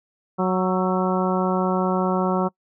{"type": "harmonic tone with a mistuned harmonic", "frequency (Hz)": 185, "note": "F#3", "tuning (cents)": 0, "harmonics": [1, 2, 3, 4, 5, 6, 7], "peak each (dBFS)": [-22, -25, -27, -28, -29, -30, -30], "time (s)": [0.38, 2.49], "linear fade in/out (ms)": 20, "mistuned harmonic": 7, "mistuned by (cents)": 39, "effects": ["noise-tail reverb RT60 0.1 s tail -25 dB re dry"]}